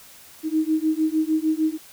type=beating tone pair; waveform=sine; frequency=311.1 / 317.7 Hz; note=D#4 / D#4; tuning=0 / +36 cents; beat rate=6.6 Hz; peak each=-22 dBFS; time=0.43-1.78 s; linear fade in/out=50 ms; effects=white hiss -47 dBFS RMS until 1.92 s